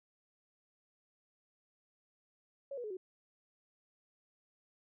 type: tone with pitch steps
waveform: sine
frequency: 554.4 / 485.4 / 425 / 372.2 Hz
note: C#5 / B4 / G#4 / F#4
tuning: 0 / -30 / +40 / +10 cents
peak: -39 dBFS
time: 2.71-2.97 s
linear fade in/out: 5 ms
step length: 65 ms
effects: none